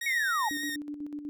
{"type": "tone with vibrato", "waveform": "sawtooth", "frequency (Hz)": 1864.7, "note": "A#6", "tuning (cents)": 0, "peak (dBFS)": -29, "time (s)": [0.01, 0.76], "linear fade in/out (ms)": 5, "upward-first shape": "sine", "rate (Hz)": 6.6, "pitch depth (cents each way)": 25}
{"type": "linear sweep", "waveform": "sine", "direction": "down", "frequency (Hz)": [2254, 805], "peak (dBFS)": -26, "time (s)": [0.06, 0.49], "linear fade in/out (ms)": 5}
{"type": "tone with tremolo", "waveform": "sine", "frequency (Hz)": 293.7, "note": "D4", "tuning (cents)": 0, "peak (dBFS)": -33, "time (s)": [0.51, 1.29], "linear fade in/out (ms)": 0, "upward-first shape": "square", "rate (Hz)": 8.1, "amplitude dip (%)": 55}
{"effects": []}